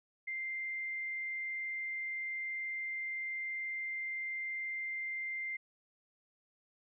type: tone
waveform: sine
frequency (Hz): 2093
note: C7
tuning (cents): 0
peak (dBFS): -36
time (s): 0.27-5.57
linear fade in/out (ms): 10
effects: none